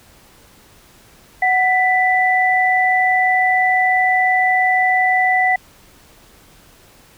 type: tone pair together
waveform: sine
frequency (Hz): 742.8 / 1983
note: F#5 / B6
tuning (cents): +7 / +7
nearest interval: octave + perfect fourth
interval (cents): 1700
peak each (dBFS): -15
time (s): 1.42-5.56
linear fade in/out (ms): 5
effects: pink hiss -48 dBFS RMS until 7.17 s